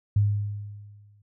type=tone with exponential decay; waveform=sine; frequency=102.9 Hz; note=G#2; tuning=16 cents flat; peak=-16 dBFS; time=0.16-1.22 s; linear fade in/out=5 ms; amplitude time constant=230 ms; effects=none